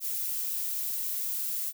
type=noise; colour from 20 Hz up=violet; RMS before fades=-32 dBFS; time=0-1.73 s; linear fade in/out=50 ms; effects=none